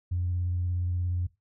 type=tone with vibrato; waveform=sine; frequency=88.8 Hz; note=F2; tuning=29 cents sharp; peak=-25 dBFS; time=0.11-1.27 s; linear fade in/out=10 ms; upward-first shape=triangle; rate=17 Hz; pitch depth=25 cents each way; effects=noise-tail reverb RT60 0.2 s tail -18 dB re dry + tanh soft clip ceiling -21 dBFS